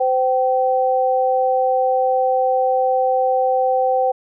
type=tone pair together; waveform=sine; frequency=514.7 / 772 Hz; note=C5 / G5; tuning=-29 / -27 cents; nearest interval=perfect fifth; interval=702 cents; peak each=-17 dBFS; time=0-4.12 s; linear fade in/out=10 ms; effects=none